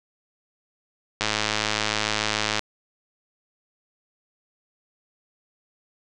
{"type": "click train", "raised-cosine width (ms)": 0.2, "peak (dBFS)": -5, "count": 149, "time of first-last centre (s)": [1.21, 2.593], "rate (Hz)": 107, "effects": ["resampled to 24000 Hz", "7-bit"]}